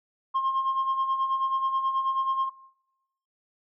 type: tone with tremolo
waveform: sine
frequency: 1066 Hz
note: C6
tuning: 32 cents sharp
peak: -19 dBFS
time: 0.34-2.5 s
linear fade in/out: 20 ms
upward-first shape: sine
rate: 9.3 Hz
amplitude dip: 60%
effects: noise-tail reverb RT60 0.9 s tail -22 dB re dry + tanh soft clip ceiling -20 dBFS